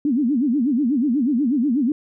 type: tone with vibrato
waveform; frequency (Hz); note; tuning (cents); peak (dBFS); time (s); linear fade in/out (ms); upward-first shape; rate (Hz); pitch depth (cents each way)
sine; 262.6; C4; +6; -16; 0.05-1.92; 2; sine; 8.2; 260
effects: none